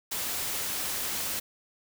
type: noise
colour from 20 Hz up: white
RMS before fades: -32 dBFS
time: 0.11-1.4 s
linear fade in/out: 10 ms
effects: none